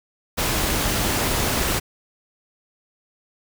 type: noise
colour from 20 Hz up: pink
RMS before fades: -22 dBFS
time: 0.37-1.8 s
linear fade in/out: 20 ms
effects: none